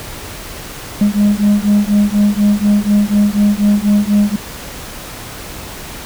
sine beating tone pair, 203.9 / 208 Hz, G#3 / G#3, -32 / +3 cents, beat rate 4.1 Hz, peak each -10 dBFS, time 1.01-4.36 s, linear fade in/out 5 ms, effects tanh soft clip ceiling -6 dBFS + pink hiss -29 dBFS RMS until 6.05 s

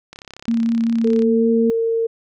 click train, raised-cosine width 0.2 ms, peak -19 dBFS, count 38, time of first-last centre 0.13-1.221 s, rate 33.9 Hz
sine tone with vibrato, 230 Hz, A#3, 23 cents flat, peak -15 dBFS, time 0.48-1.7 s, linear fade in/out 0 ms, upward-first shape sine, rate 5.2 Hz, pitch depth 10 cents each way
sine tone with pitch glide, 450 to 455.8 Hz, A4 to A#4, +39 to -39 cents, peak -16 dBFS, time 1.04-2.07 s, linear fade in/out 10 ms, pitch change +22 cents, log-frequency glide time 1.28-1.49 s
effects none

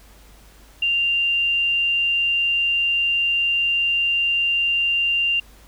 sine tone, 2785 Hz, F7, 5 cents flat, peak -17 dBFS, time 0.82-5.4 s, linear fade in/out 5 ms, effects added 50 Hz sine -47 dBFS peak until 5.67 s + pink hiss -51 dBFS RMS until 5.67 s

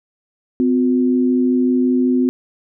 sine tone pair together, 254.6 / 360 Hz, C4 / F#4, -47 / -47 cents, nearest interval tritone, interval 600 cents, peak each -13 / -20 dBFS, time 0.6-2.29 s, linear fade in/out 0 ms, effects none

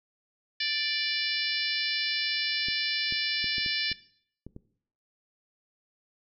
harmonic tone, 587 Hz, D5, 1 cent flat, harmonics 3 / 4 / 5 / 6 / 7 / 8 / 9, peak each -35 / -35 / -35 / -35 / -35 / -35 / -35 dBFS, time 0.6-3.93 s, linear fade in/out 5 ms
clicks, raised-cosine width 3 ms, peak -29 dBFS, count 8, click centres 2.685 / 3.124 / 3.443 / 3.582 / 3.662 / 3.916 / 4.466 / 4.564 s
effects noise-tail reverb RT60 0.6 s tail -18 dB re dry

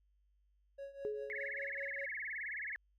triangle tone with tremolo, 554.4 Hz, C#5, in tune, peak -40 dBFS, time 0.78-2.06 s, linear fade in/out 10 ms, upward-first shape triangle, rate 5 Hz, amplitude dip 85%
sine tone with exponential decay, 423.1 Hz, G#4, 32 cents sharp, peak -34 dBFS, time 1.05-1.88 s, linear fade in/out 0 ms, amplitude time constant 180 ms
sine tone with vibrato, 1930 Hz, B6, 40 cents flat, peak -39 dBFS, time 1.3-2.76 s, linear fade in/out 0 ms, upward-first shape sine, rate 19 Hz, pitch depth 250 cents each way
effects added 50 Hz sine -70 dBFS peak until 2.98 s

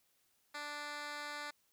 10% pulse tone with band-pass filter, 293.7 Hz, D4, in tune, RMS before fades -44 dBFS, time 0.54-1.51 s, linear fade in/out 10 ms, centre 2800 Hz, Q 0.64, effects white hiss -75 dBFS RMS until 1.72 s

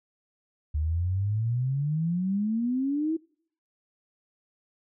sine exponential sweep, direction up, 73.42 to 329.6 Hz, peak -24 dBFS, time 0.74-3.17 s, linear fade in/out 10 ms, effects noise-tail reverb RT60 0.6 s tail -25 dB re dry

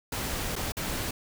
pink noise with dropouts, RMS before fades -32 dBFS, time 0.12-1.11 s, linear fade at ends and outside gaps 5 ms, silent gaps 0.556-0.562 / 0.721-0.768 s, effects none

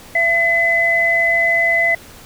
sine tone pair together, 674 / 2020 Hz, E5 / B6, +38 / +39 cents, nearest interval octave + perfect fifth, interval 1901 cents, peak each -19 / -13 dBFS, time 0.15-1.95 s, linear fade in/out 5 ms, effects pink hiss -40 dBFS RMS until 2.25 s

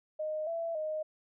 sine tone with pitch steps, 618 / 667 / 620 Hz, D#5 / E5 / D#5, -12 / +20 / -6 cents, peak -32 dBFS, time 0.19-1.03 s, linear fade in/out 10 ms, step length 280 ms, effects none

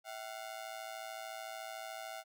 sawtooth ring-modulated tone, 710 Hz, F5, 28 cents sharp, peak -36 dBFS, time 0.04-2.24 s, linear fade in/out 50 ms, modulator 56.8 Hz, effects none

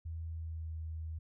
sine tone with pitch glide, 81.6 to 80.01 Hz, E2 to D#2, -17 to +49 cents, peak -38 dBFS, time 0.05-1.19 s, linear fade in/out 10 ms, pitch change -34 cents, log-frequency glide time 0.29-0.75 s, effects none

